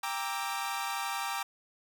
sawtooth chord, E half-diminished seventh, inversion first, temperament equal with one note detuned, 793.6 / 932.3 / 1174.7 / 1318.5 Hz, G5 / Bb5 / D6 / E6, +21 / 0 / 0 / 0 cents, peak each -33 / -34 / -34 / -38 dBFS, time 0.03-1.43 s, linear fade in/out 5 ms, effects none

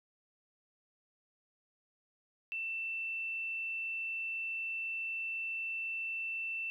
sine tone, 2674 Hz, E7, 24 cents sharp, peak -35 dBFS, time 2.52-6.7 s, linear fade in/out 0 ms, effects 12-bit

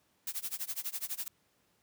blue noise with tremolo, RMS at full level -35 dBFS, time 0.27-1.28 s, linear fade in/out 2 ms, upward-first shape sine, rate 12 Hz, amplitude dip 95%, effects pink hiss -72 dBFS RMS until 1.82 s + high-pass 100 Hz 12 dB/octave

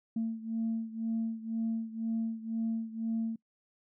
sine beating tone pair, 225 / 227 Hz, A3 / A#3, +39 / -46 cents, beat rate 2 Hz, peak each -32 / -35 dBFS, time 0.16-3.36 s, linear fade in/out 5 ms, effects noise-tail reverb RT60 0.1 s tail -24 dB re dry + tanh soft clip ceiling -25 dBFS

